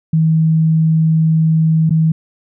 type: tone with dropouts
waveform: sine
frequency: 160 Hz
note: D#3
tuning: 49 cents sharp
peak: -9 dBFS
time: 0.13-2.12 s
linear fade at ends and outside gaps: 5 ms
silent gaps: 1.895-1.906 s
effects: none